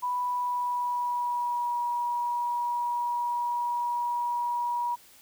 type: tone with pitch glide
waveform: sine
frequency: 987.8 to 960.8 Hz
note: B5 to B5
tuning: 0 to -48 cents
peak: -26 dBFS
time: 0.02-4.96 s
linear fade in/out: 20 ms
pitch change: -48 cents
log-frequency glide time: 0.16-1.77 s
effects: white hiss -55 dBFS RMS until 5.21 s